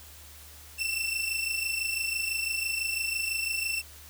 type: tone pair together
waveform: sawtooth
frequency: 2671 / 2697 Hz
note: E7 / E7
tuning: +22 / +39 cents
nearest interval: unison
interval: 17 cents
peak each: -28 dBFS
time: 0.78-3.82 s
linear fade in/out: 20 ms
effects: added 74 Hz sine -51 dBFS peak until 4.09 s + white hiss -50 dBFS RMS until 4.09 s